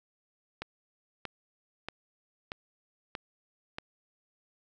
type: click train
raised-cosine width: 0.3 ms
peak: -20 dBFS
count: 6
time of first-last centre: 0.62-3.785 s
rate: 1.58 Hz
effects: none

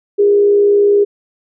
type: tone with frequency modulation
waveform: sine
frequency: 407.5 Hz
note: G#4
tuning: 33 cents flat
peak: -7 dBFS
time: 0.18-1.05 s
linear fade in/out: 20 ms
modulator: 60.2 Hz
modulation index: 0.31
effects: none

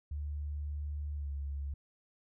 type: tone with pitch glide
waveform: sine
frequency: 73.42 to 70.35 Hz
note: D2 to C#2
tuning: 0 to +26 cents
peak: -35 dBFS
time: 0.11-1.74 s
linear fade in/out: 5 ms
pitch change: -74 cents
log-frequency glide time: 1.16-1.3 s
effects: none

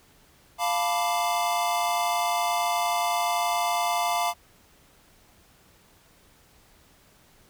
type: chord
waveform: square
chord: B half-diminished seventh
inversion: second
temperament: equal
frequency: 698.5 / 880 / 987.8 / 1174.7 Hz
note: F5 / A5 / B5 / D6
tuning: 0 / 0 / 0 / 0 cents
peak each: -27 / -31 / -31 / -32 dBFS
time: 0.58-4.34 s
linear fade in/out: 50 ms
effects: pink hiss -58 dBFS RMS until 7.49 s

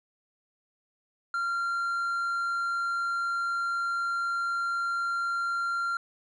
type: tone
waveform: triangle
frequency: 1382 Hz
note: F6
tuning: 19 cents flat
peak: -25 dBFS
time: 1.34-5.97 s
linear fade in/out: 2 ms
effects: resampled to 24000 Hz

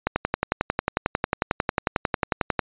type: click train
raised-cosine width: 0.5 ms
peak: -5 dBFS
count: 29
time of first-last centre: 0.07-2.593 s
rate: 11.1 Hz
effects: resampled to 8000 Hz

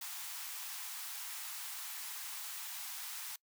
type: high-pass noise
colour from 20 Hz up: white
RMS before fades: -44 dBFS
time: 0.01-3.36 s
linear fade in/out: 5 ms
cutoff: 760 Hz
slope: 48 dB/octave
effects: noise-tail reverb RT60 0.1 s tail -24 dB re dry

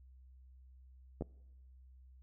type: clicks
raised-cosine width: 2 ms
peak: -26 dBFS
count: 2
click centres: 1.21 / 1.222 s
effects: noise-tail reverb RT60 1.0 s tail -24 dB re dry + added 64 Hz sine -56 dBFS peak until 2.22 s

